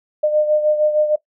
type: beating tone pair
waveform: sine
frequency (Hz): 605 / 611.5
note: D#5 / D#5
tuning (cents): -49 / -30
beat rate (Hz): 6.5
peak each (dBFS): -14 / -21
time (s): 0.23-1.16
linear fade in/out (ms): 10
effects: noise-tail reverb RT60 0.1 s tail -18 dB re dry